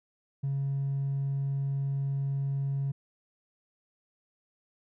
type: tone with hard clipping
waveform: sine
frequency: 138.1 Hz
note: C#3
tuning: 6 cents flat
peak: -28 dBFS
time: 0.43-2.92 s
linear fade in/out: 10 ms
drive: 1 dB
effects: none